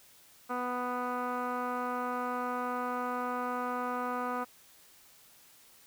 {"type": "tone with low-pass filter", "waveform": "15% pulse", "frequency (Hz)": 247.6, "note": "B3", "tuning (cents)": 5, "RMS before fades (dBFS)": -34, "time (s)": [0.49, 4.45], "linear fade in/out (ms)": 20, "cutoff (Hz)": 1400, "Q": 7.6, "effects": ["white hiss -59 dBFS RMS until 5.86 s"]}